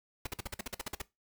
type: noise bursts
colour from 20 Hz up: pink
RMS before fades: -37 dBFS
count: 12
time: 0.25-1.018 s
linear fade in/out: 5 ms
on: 20 ms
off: 48 ms
effects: noise-tail reverb RT60 0.2 s tail -19 dB re dry